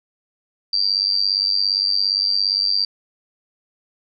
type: tone with amplitude modulation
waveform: sine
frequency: 4699 Hz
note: D8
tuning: in tune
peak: -12 dBFS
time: 0.73-2.85 s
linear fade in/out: 5 ms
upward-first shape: sine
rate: 97.4 Hz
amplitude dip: 100%
effects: none

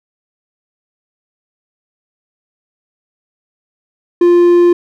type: tone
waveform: triangle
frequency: 349.2 Hz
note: F4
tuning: in tune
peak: -3 dBFS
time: 4.21-4.73 s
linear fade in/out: 5 ms
effects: none

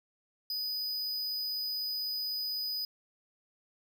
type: tone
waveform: square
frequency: 4978 Hz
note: D#8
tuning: in tune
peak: -33 dBFS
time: 0.5-2.85 s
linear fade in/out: 2 ms
effects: none

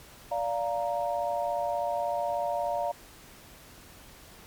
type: chord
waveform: sine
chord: Bb major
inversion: first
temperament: just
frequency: 582.7 / 699.2 / 932.3 Hz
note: D5 / F5 / Bb5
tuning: -14 / +2 / 0 cents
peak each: -31 / -30 / -33 dBFS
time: 0.31-2.92 s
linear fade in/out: 10 ms
effects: pink hiss -51 dBFS RMS until 4.46 s + MP3 96 kbps

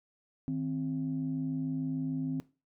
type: tone pair together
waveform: sine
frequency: 156.18 / 262.9 Hz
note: D#3 / C4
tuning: +7 / +8 cents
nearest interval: major sixth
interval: 901 cents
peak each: -34 / -31 dBFS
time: 0.48-2.4 s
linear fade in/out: 0 ms
effects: noise-tail reverb RT60 0.3 s tail -19 dB re dry + tanh soft clip ceiling -24 dBFS

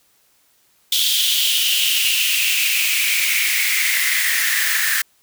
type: noise with high-pass filter sweep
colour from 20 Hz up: white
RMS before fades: -18 dBFS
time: 0.92-5.02 s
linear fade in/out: 5 ms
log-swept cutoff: 3400 to 1700 Hz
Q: 6.1
effects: white hiss -59 dBFS RMS until 5.22 s

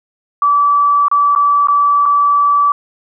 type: tone with dropouts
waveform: sine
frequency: 1154 Hz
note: D6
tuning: 31 cents flat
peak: -8 dBFS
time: 0.42-2.72 s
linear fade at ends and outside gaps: 2 ms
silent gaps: 1.083-1.114 / 1.351-1.36 / 1.672-1.684 / 2.056-2.06 s
effects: none

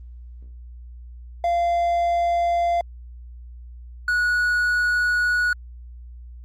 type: tone pair in turn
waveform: triangle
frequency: 690 / 1462.1 Hz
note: F5 / F#6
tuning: -21 / -21 cents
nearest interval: octave + minor second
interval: 1300 cents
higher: second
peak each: -16 dBFS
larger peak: neither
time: 1.44-2.81 / 4.08-5.53 s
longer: second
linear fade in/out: 2 ms
effects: added 60 Hz sine -37 dBFS peak until 6.44 s + Opus 24 kbps

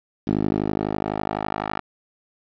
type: tone with band-pass filter sweep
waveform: 10% pulse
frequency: 51.91 Hz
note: G#1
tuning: in tune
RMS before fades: -25 dBFS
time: 0.27-1.8 s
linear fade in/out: 10 ms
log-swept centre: 280 to 1100 Hz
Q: 1.3
effects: resampled to 11025 Hz + 8-bit

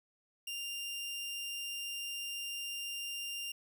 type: tone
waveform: sawtooth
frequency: 2794 Hz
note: F7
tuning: in tune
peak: -35 dBFS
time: 0.47-3.52 s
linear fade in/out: 5 ms
effects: none

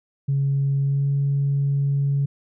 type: tone with pitch glide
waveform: sine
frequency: 138.59 to 140.12 Hz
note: C#3 to C#3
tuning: 0 to +19 cents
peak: -17 dBFS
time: 0.28-2.26 s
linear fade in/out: 10 ms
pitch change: +19 cents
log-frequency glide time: 0.81-1.09 s
effects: tanh soft clip ceiling -14 dBFS

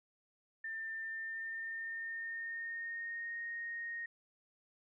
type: tone with pitch glide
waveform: sine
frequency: 1793 to 1860.5 Hz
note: A6 to A#6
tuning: +32 to -4 cents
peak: -39 dBFS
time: 0.64-4.06 s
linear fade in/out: 5 ms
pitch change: +64 cents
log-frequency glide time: 0.96-3.4 s
effects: none

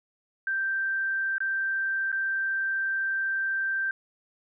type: tone with dropouts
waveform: sine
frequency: 1568 Hz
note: G6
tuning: in tune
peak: -25 dBFS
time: 0.47-3.91 s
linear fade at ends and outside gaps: 2 ms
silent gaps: 1.382-1.404 / 2.118-2.126 s
effects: none

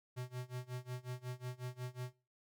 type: tone with tremolo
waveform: square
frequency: 125.3 Hz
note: B2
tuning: 25 cents sharp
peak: -40 dBFS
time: 0.16-2.13 s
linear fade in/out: 20 ms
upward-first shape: sine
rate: 5.5 Hz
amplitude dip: 95%
effects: noise-tail reverb RT60 0.3 s tail -19 dB re dry

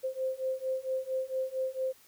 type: beating tone pair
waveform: sine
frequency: 520 / 524.4 Hz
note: C5 / C5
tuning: -11 / +4 cents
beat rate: 4.4 Hz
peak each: -34 / -33 dBFS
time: 0.03-1.93 s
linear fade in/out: 20 ms
effects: white hiss -60 dBFS RMS until 2.07 s

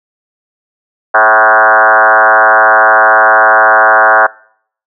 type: tone with frequency modulation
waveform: sine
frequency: 1106 Hz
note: C#6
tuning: 4 cents flat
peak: -3 dBFS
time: 1.14-4.27 s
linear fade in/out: 10 ms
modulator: 113 Hz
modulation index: 4.5
effects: noise-tail reverb RT60 0.6 s tail -24 dB re dry

